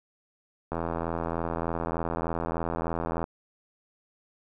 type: click train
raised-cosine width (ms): 1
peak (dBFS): -16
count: 211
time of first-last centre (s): 0.72-3.241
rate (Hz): 83.3
effects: none